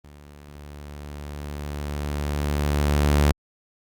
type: tone with level ramp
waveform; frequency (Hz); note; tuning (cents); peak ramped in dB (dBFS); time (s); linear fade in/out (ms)
sawtooth; 73; D2; -10; -40 to -11; 0.04-3.32; 5
effects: Opus 32 kbps